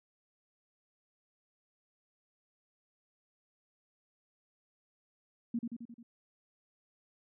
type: tone with echo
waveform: sine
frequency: 234.2 Hz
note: A#3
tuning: 8 cents sharp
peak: -30 dBFS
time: 5.54-5.59 s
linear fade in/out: 5 ms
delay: 88 ms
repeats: 5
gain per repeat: -4 dB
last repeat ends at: 6.03 s
effects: none